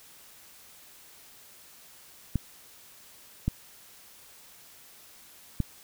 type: clicks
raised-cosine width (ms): 5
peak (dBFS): -13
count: 3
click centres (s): 2.357 / 3.48 / 5.603
effects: white hiss -53 dBFS RMS until 5.83 s